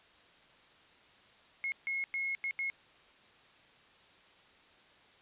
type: tone bursts at uneven times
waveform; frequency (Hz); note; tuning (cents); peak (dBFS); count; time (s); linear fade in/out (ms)
sine; 2168; C#7; -39; -32; 5; 1.64-1.72 / 1.87-2.04 / 2.14-2.35 / 2.44-2.51 / 2.59-2.7; 0
effects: white hiss -61 dBFS RMS until 5.21 s + resampled to 8000 Hz